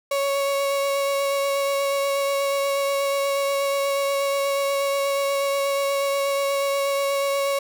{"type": "tone with vibrato", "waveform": "35% pulse", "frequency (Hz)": 556, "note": "C#5", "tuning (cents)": 5, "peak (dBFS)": -19, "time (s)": [0.11, 7.59], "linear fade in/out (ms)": 5, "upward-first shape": "sine", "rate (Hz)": 8.3, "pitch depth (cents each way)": 11, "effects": []}